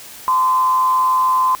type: tone with frequency modulation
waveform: sine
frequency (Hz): 1029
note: C6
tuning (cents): -29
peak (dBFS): -12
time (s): 0.28-1.55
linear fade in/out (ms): 0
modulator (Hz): 157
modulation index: 0.28
effects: white hiss -37 dBFS RMS until 1.6 s